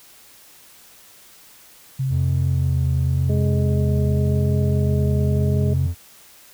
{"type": "tone with pitch glide", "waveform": "sine", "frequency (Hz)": [132.5, 133.58], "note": ["C3", "C3"], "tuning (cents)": [22, 36], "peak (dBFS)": -19, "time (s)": [1.99, 5.87], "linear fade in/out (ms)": 10, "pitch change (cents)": 14, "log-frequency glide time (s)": [2.97, 5.74]}
{"type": "tone with vibrato", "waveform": "triangle", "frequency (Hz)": 85.7, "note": "F2", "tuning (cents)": -32, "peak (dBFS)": -18, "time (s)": [2.09, 5.95], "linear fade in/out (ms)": 50, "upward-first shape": "triangle", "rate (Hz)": 0.91, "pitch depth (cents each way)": 89}
{"type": "harmonic tone", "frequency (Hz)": 207.7, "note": "G#3", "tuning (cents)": 0, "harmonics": [1, 2, 3], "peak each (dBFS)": [-25, -27, -33], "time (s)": [3.29, 5.74], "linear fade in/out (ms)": 10}
{"effects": ["white hiss -48 dBFS RMS until 6.53 s"]}